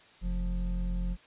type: tone pair together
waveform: triangle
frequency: 44.2 / 176.8 Hz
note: F1 / F3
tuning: +22 / +22 cents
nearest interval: 2 octaves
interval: 2400 cents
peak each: -27 / -34 dBFS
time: 0.21-1.17 s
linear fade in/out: 50 ms
effects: white hiss -57 dBFS RMS until 1.26 s + resampled to 8000 Hz